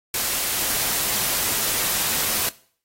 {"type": "noise", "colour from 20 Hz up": "white", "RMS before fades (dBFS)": -23, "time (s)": [0.14, 2.49], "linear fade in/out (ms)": 2, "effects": ["noise-tail reverb RT60 0.5 s tail -20 dB re dry", "AAC 48 kbps"]}